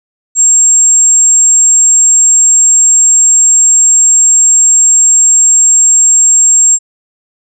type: tone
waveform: sine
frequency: 7520 Hz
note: A#8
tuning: 14 cents sharp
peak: -3 dBFS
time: 0.35-6.79 s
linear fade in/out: 50 ms
effects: none